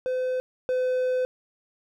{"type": "tone pair in turn", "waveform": "triangle", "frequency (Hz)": [510, 508], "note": ["C5", "B4"], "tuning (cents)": [-44, 49], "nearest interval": "unison", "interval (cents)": 7, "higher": "first", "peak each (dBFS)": [-22, -20], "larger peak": "second", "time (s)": [[0.06, 0.4], [0.69, 1.25]], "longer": "second", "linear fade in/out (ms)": 0, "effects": []}